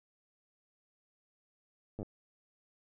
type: slowing click train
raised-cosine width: 2 ms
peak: -28 dBFS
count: 5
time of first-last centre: 1.99-2.029 s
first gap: 9 ms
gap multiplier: 1.06
effects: none